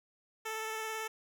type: tone with vibrato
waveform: 10% pulse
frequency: 440 Hz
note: A4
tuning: in tune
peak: -28 dBFS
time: 0.45-1.08 s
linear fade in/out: 10 ms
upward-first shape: sine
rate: 18 Hz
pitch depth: 15 cents each way
effects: none